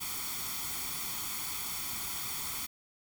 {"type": "noise with comb filter", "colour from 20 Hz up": "white", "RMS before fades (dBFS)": -37, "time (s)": [0, 2.67], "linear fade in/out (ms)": 20, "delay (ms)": 0.89, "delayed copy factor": 0.7, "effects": []}